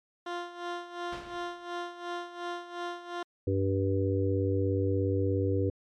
15% pulse tone with tremolo, 349.2 Hz, F4, in tune, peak -26 dBFS, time 0.26-3.23 s, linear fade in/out 5 ms, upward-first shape sine, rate 2.8 Hz, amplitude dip 75%
pink noise with exponential decay, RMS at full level -40 dBFS, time 1.12-1.72 s, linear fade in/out 5 ms, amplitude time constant 130 ms
harmonic tone, 96.9 Hz, G2, 20 cents flat, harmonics 1 / 3 / 4 / 5, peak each -28 / -32 / -32 / -32 dBFS, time 3.47-5.7 s, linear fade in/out 5 ms
effects low-pass 4000 Hz 12 dB/octave + MP3 96 kbps

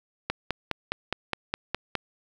click train, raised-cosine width 0.3 ms, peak -10 dBFS, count 9, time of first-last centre 0.3-1.953 s, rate 4.84 Hz, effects 8-bit

